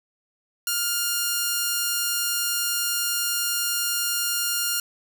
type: tone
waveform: 5% pulse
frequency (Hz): 1410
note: F6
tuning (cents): +16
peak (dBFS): -11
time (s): 0.67-4.8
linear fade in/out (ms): 2
effects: 8-bit